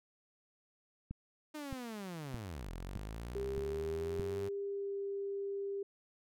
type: click train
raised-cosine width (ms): 5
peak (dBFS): -29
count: 6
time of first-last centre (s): 1.11-4.196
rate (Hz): 1.62
type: linear two-way sweep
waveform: sawtooth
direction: down then up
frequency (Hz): 309.3 to 40.87 to 98.7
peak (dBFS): -38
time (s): 1.54-4.49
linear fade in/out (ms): 10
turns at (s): 2.7
type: tone with pitch glide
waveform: sine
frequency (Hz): 400 to 397.5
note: G4 to G4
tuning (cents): +35 to +24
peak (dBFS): -36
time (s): 3.35-5.83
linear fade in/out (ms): 5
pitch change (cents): -11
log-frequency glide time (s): 4.63-4.95
effects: none